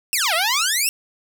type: exponential two-way sweep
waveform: 10% pulse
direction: down then up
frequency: 2794 to 619 to 2794 Hz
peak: -9 dBFS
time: 0.13-0.89 s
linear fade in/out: 0 ms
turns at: 0.34 s
effects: none